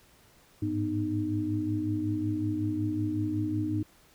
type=tone cluster; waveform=sine; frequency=102.8 / 108.2 / 247 / 306.8 Hz; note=G#2 / A2 / B3 / D#4; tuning=-17 / -29 / 0 / -24 cents; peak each=-33 / -37 / -37 / -29 dBFS; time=0.62-3.83 s; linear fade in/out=5 ms; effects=pink hiss -60 dBFS RMS until 4.14 s